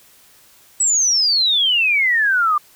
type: exponential sweep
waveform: sine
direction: down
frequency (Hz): 7970 to 1174.7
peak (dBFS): -13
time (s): 0.8-2.58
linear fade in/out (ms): 5
effects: white hiss -50 dBFS RMS until 2.75 s